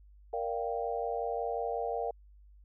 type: chord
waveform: sine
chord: G minor seventh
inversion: first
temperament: equal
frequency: 466.2 / 587.3 / 698.5 / 784 Hz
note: Bb4 / D5 / F5 / G5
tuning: 0 / 0 / 0 / 0 cents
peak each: -35 / -39 / -36 / -38 dBFS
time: 0.33-2.11 s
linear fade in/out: 5 ms
effects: added 50 Hz sine -54 dBFS peak until 2.64 s